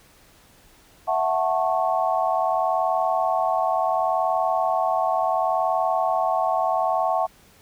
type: chord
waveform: sine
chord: F# minor seventh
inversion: third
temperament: equal with one note detuned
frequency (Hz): 659.3 / 740 / 880 / 1099.2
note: E5 / F#5 / A5 / C#6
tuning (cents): 0 / 0 / 0 / -15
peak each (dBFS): -24 / -23 / -27 / -27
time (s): 1.07-7.27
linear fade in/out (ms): 20
effects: pink hiss -54 dBFS RMS until 7.61 s